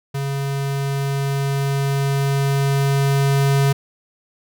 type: tone with level ramp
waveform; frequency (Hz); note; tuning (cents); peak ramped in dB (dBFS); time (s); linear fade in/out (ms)
square; 138.59; C#3; 0; -22 to -14; 0.14-3.73; 10
effects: none